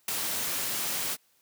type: noise with ADSR envelope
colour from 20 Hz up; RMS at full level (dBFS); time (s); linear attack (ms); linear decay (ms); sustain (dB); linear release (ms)
white; -28; 0.08-1.17; 4; 10; -3; 41
effects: white hiss -67 dBFS RMS until 1.41 s + high-pass 100 Hz 12 dB/octave